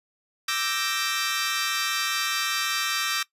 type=chord; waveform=15% pulse; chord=E half-diminished seventh; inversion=third; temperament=equal; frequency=1174.7 / 1318.5 / 1568 / 1864.7 Hz; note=D6 / E6 / G6 / Bb6; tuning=0 / 0 / 0 / 0 cents; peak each=-24 dBFS; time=0.48-3.23 s; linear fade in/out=5 ms; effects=noise-tail reverb RT60 0.1 s tail -19 dB re dry + resampled to 32000 Hz